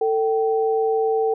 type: tone pair together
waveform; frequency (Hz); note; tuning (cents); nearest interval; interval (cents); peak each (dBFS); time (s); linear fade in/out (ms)
sine; 445.6 / 773; A4 / G5; +22 / -24; minor seventh; 954; -18 / -24; 0.01-1.34; 5
effects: none